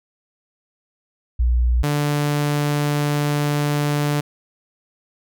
sine / sawtooth tone pair in turn, 60.4 / 146.59 Hz, B1 / D3, -38 / -3 cents, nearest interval octave + minor third, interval 1535 cents, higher second, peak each -14 dBFS, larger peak neither, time 1.39-1.83 / 1.83-4.21 s, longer second, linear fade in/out 10 ms, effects none

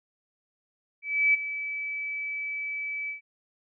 sine tone with ADSR envelope, 2300 Hz, D7, 37 cents flat, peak -17 dBFS, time 1.02-3.21 s, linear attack 320 ms, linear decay 16 ms, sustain -13 dB, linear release 120 ms, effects none

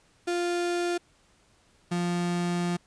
35% pulse tone pair in turn, 349.2 / 175 Hz, F4 / F3, 0 / +4 cents, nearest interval octave, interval 1196 cents, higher first, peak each -24 dBFS, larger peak neither, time 0.27-0.98 / 1.91-2.77 s, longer second, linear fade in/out 10 ms, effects pink hiss -63 dBFS RMS until 2.86 s + resampled to 22050 Hz

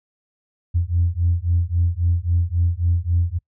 sine beating tone pair, 84.6 / 88.3 Hz, E2 / F2, +45 / +20 cents, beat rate 3.7 Hz, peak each -19 dBFS, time 0.74-3.39 s, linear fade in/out 20 ms, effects noise-tail reverb RT60 0.1 s tail -26 dB re dry + tanh soft clip ceiling -9 dBFS

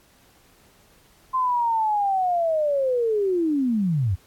sine linear sweep, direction down, 1046.5 to 82.41 Hz, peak -19 dBFS, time 1.33-4.16 s, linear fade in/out 20 ms, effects pink hiss -57 dBFS RMS until 4.26 s + AAC 64 kbps

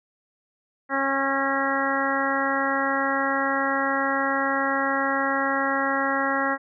harmonic tone, 273 Hz, C#4, 26 cents flat, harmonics 1 / 2 / 3 / 4 / 5 / 6 / 7, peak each -29 / -29 / -29 / -29 / -29 / -29 / -29 dBFS, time 0.89-6.58 s, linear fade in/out 50 ms, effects none

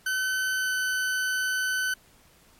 40% pulse tone with pitch glide, 1522 to 1513.2 Hz, F#6 to F#6, +48 to +38 cents, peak -24 dBFS, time 0.06-1.94 s, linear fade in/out 5 ms, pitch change -10 cents, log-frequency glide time 0.57-0.72 s, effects pink hiss -58 dBFS RMS until 2.59 s + MP3 64 kbps

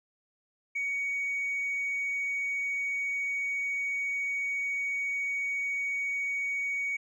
triangle tone with tanh clipping, 2243 Hz, C#7, 20 cents sharp, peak -29 dBFS, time 0.75-6.97 s, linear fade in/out 10 ms, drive 5 dB, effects none

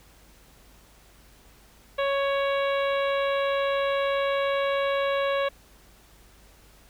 harmonic tone with a mistuned harmonic, 554.4 Hz, C#5, in tune, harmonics 1 / 2 / 3 / 4 / 5 / 6 / 7, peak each -24 / -30 / -34 / -36 / -38 / -40 / -41 dBFS, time 1.98-5.49 s, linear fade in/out 10 ms, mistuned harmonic 4, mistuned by +25 cents, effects added 50 Hz sine -56 dBFS peak until 6.89 s + pink hiss -56 dBFS RMS until 6.89 s

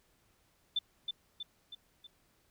sine tone with echo, 3537 Hz, A7, 8 cents sharp, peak -28 dBFS, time 0.76-0.79 s, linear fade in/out 5 ms, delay 320 ms, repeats 4, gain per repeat -5 dB, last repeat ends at 2.07 s, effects pink hiss -71 dBFS RMS until 2.5 s

